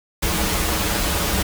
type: noise with comb filter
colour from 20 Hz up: pink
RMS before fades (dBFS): -21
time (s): 0.22-1.43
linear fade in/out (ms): 10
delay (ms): 7.8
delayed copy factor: -0.8
effects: none